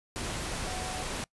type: tone in noise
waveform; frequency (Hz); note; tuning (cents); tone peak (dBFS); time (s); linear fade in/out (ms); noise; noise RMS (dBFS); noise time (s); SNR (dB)
sine; 740; F#5; 0; -39; 0.67-1.03; 0; pink; -35; 0.16-1.24; -7
effects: noise-tail reverb RT60 0.1 s tail -24 dB re dry + resampled to 24000 Hz